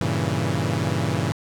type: chord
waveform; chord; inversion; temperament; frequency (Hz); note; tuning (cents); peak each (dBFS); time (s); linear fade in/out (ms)
sawtooth; G diminished seventh; none; equal; 98 / 116.54 / 138.59 / 164.81; G2 / Bb2 / Db3 / Fb3; 0 / 0 / 0 / 0; -23; 0.01-1.32; 0
effects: low-pass 9000 Hz 12 dB/octave + 9-bit